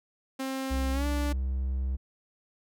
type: tone with pitch glide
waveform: sawtooth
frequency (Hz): 265.8 to 291.5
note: C4 to D4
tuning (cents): +27 to -13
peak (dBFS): -27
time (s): 0.39-1.33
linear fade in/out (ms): 10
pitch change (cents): +160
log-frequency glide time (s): 0.92-1.06
type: tone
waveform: triangle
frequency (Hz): 65.41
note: C2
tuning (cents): 0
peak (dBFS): -25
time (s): 0.7-1.97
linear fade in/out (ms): 20
effects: none